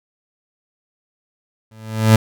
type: tone with exponential growth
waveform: 30% pulse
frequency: 110 Hz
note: A2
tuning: in tune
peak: -3 dBFS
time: 1.71-2.16 s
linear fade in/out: 5 ms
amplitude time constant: 97 ms
effects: none